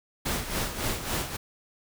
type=noise with tremolo; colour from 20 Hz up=pink; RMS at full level=-28 dBFS; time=0.25-1.37 s; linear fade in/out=10 ms; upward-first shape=sine; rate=3.6 Hz; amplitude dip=65%; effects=none